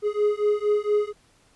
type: beating tone pair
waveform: triangle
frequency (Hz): 415.3 / 419.6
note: G#4 / G#4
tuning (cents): 0 / +18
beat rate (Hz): 4.3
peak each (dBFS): -21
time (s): 0.02-1.13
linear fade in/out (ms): 50
effects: pink hiss -60 dBFS RMS until 1.55 s + resampled to 24000 Hz